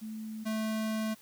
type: tone pair in turn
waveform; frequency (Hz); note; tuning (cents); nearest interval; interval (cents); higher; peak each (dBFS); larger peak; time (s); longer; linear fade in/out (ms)
sine / square; 218.6 / 218.6; A3 / A3; -11 / -11; unison; 0; neither; -37 / -31; second; 0.01-0.45 / 0.45-1.15; second; 20
effects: white hiss -58 dBFS RMS until 1.21 s